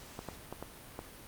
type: clicks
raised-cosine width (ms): 1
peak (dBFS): -25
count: 5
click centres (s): 0.191 / 0.287 / 0.526 / 0.626 / 0.991
effects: pink hiss -51 dBFS RMS until 1.27 s + Opus 48 kbps

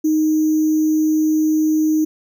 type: tone with sample-and-hold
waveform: sine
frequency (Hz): 311.1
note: D#4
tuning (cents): 0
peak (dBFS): -13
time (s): 0.04-2.05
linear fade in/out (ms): 10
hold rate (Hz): 6300
effects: none

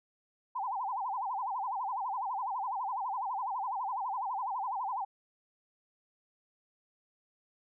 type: tone with vibrato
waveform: sine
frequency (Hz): 887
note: A5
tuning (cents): +14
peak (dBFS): -32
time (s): 0.55-5.05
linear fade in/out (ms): 10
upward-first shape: sine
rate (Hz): 12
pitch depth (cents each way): 260
effects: none

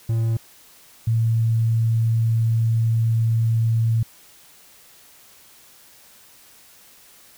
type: tone pair in turn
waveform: triangle / sine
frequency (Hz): 113.6 / 113.6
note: A#2 / A#2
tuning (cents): -44 / -44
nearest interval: unison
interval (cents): 0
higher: neither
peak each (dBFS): -16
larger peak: neither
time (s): 0.09-0.37 / 1.07-4.03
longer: second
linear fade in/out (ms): 5
effects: white hiss -50 dBFS RMS until 7.37 s

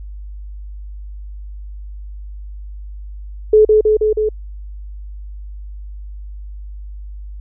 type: tone with echo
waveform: sine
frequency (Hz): 429.5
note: A4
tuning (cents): -42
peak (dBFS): -5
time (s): 3.53-3.65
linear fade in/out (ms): 5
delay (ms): 160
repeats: 4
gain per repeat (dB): -2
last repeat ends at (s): 4.29
effects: added 50 Hz sine -28 dBFS peak until 7.4 s

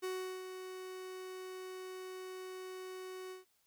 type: tone with ADSR envelope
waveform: 45% pulse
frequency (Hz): 372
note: F#4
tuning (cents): +9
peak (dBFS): -36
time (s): 0.02-3.45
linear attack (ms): 22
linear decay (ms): 380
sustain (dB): -8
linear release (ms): 140
effects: white hiss -75 dBFS RMS until 3.66 s

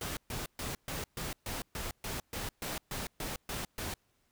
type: noise bursts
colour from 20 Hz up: pink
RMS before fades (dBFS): -38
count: 14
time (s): 0.01-3.94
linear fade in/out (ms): 2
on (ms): 160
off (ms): 130
effects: pink hiss -74 dBFS RMS until 4.31 s

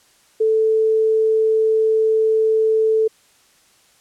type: tone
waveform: sine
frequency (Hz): 440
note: A4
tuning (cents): 0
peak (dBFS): -13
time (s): 0.4-3.08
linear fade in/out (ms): 10
effects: white hiss -55 dBFS RMS until 4 s + low-pass 10000 Hz 12 dB/octave

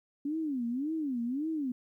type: tone with vibrato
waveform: sine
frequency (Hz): 274.4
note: C#4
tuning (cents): -17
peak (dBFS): -30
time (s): 0.25-1.72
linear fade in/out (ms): 5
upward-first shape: sine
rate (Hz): 1.8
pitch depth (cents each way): 280
effects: 12-bit

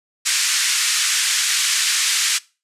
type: band-pass noise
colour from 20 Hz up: white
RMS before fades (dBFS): -19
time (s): 0.25-2.39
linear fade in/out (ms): 20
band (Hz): 1500 to 8500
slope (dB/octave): 24
effects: noise-tail reverb RT60 0.3 s tail -21 dB re dry + resampled to 32000 Hz

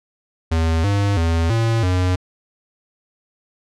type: tone with pitch steps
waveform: square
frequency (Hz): 81.4 / 100.7 / 82.7 / 114.1 / 91.2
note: E2 / G2 / E2 / A#2 / F#2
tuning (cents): -21 / +47 / +6 / -37 / -24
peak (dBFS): -16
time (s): 0.51-2.16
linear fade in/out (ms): 10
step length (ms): 330
effects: low-pass 7000 Hz 12 dB/octave

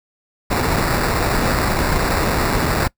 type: noise with sample-and-hold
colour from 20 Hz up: pink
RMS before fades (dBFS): -18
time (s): 0.5-2.88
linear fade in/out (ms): 10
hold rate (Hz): 3150
effects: noise-tail reverb RT60 0.1 s tail -23 dB re dry

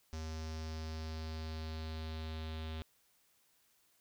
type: tone with low-pass filter sweep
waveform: square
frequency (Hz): 79.4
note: D#2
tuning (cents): +36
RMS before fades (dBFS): -42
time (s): 0.13-2.82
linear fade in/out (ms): 0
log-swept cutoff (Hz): 5800 to 3600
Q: 3.5
effects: white hiss -72 dBFS RMS until 4 s

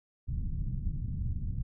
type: low-pass noise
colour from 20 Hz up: pink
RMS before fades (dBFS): -33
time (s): 0.27-1.63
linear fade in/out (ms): 20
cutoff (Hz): 160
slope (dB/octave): 24
effects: none

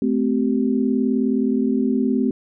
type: tone cluster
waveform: sine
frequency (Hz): 217.2 / 256.4 / 385.6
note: A3 / C4 / G4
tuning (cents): -22 / -35 / -28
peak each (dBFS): -21 / -19 / -25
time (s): 0.02-2.31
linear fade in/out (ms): 2
effects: none

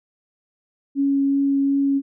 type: tone with vibrato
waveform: sine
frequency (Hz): 277.2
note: C#4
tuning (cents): 0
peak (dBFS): -16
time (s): 0.95-2.02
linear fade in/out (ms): 50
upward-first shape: triangle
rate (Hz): 2.7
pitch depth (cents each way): 8
effects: none

